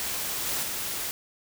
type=noise with level steps; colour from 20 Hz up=white; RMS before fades=-31 / -29 / -32 dBFS; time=0-1.11 s; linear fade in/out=0 ms; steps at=0.46 / 0.63 s; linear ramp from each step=2 ms; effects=none